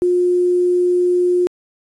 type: tone with quantisation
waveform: sine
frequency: 357.1 Hz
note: F4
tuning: 39 cents sharp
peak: -12 dBFS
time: 0.02-1.47 s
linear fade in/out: 0 ms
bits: 7
effects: resampled to 24000 Hz